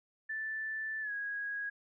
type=tone with pitch glide; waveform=sine; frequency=1760 to 1651.7 Hz; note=A6 to G#6; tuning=0 to -10 cents; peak=-35 dBFS; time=0.29-1.7 s; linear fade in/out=10 ms; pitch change=-110 cents; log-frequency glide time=1.01-1.12 s; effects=none